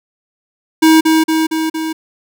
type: tone with echo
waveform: square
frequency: 318.7 Hz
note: D#4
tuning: 42 cents sharp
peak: -6 dBFS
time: 0.82-1.01 s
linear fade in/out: 10 ms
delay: 230 ms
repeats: 4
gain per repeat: -3 dB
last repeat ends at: 1.93 s
effects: none